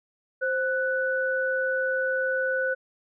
sine tone pair together, 523.3 / 1486.5 Hz, C5 / F#6, 0 / +8 cents, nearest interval octave + tritone, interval 1808 cents, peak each -26 dBFS, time 0.41-2.75 s, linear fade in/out 20 ms, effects none

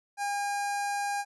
sawtooth tone with notch filter, 810 Hz, G#5, 43 cents flat, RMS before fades -31 dBFS, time 0.17-1.25 s, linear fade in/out 50 ms, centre 3300 Hz, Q 1.5, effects resampled to 24000 Hz

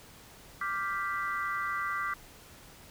sine chord, G dominant seventh, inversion second, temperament equal, 1174.7 / 1396.9 / 1568 / 1975.5 Hz, D6 / F6 / G6 / B6, 0 / 0 / 0 / 0 cents, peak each -33 / -38 / -38 / -37 dBFS, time 0.61-2.14 s, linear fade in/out 5 ms, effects pink hiss -53 dBFS RMS until 2.9 s

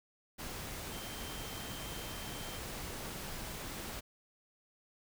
sine tone in noise, 3136 Hz, G7, in tune, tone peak -51 dBFS, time 0.91-2.59 s, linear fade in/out 20 ms, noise pink, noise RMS -43 dBFS, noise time 0.38-4.01 s, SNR -11 dB, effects none

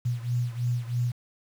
sine beating tone pair, 120.5 / 123.6 Hz, B2 / B2, -42 / +2 cents, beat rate 3.1 Hz, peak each -27 / -30 dBFS, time 0.05-1.12 s, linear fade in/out 10 ms, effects 8-bit

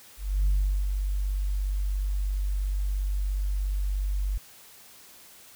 sine tone with ADSR envelope, 48.5 Hz, G1, 18 cents flat, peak -18 dBFS, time 0.17-4.38 s, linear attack 290 ms, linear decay 390 ms, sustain -6 dB, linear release 7 ms, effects tanh soft clip ceiling -17 dBFS + white hiss -51 dBFS RMS until 5.55 s

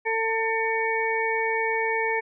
harmonic tone, 448.6 Hz, A4, 34 cents sharp, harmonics 1 / 2 / 4 / 5, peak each -27 / -28 / -29 / -28 dBFS, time 0.05-2.21 s, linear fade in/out 20 ms, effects none

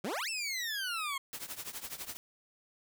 20% pulse exponential two-way sweep, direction up then down, 167.8 to 2725 to 1066 Hz, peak -29 dBFS, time 0.04-1.18 s, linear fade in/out 5 ms, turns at 0.29 s
white noise with tremolo, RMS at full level -39 dBFS, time 1.33-2.17 s, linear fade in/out 0 ms, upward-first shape triangle, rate 12 Hz, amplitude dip 90%
effects none

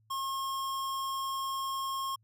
square tone, 1078 Hz, C#6, 49 cents flat, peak -33 dBFS, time 0.1-2.16 s, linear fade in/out 10 ms, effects added 109 Hz sine -65 dBFS peak until 2.23 s

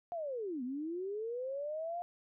sine linear two-way sweep, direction down then up, 711 to 240 to 711 Hz, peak -36 dBFS, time 0.12-2.02 s, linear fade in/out 0 ms, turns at 0.63 s, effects none

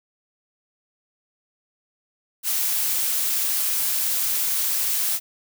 blue noise, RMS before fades -23 dBFS, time 2.43-5.2 s, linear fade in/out 50 ms, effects none

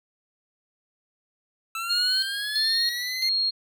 25% pulse linear sweep, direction up, 1318.5 to 2099 Hz, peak -25 dBFS, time 1.75-3.29 s, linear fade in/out 2 ms
sine tone with tremolo, 4265 Hz, C8, 32 cents sharp, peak -21 dBFS, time 1.89-3.51 s, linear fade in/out 20 ms, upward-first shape square, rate 1.5 Hz, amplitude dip 75%
effects none

